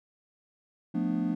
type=chord; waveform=triangle; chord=B half-diminished seventh; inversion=second; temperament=just; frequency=177.8 / 222.2 / 246.9 / 296.3 Hz; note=F3 / A3 / B3 / D4; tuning=+31 / +17 / 0 / +15 cents; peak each=-30 dBFS; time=0.94-1.35 s; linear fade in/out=10 ms; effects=none